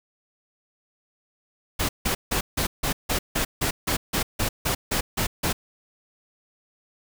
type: noise bursts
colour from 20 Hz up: pink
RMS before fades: -24 dBFS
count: 15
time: 1.79-5.53 s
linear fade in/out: 10 ms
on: 100 ms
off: 160 ms
effects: none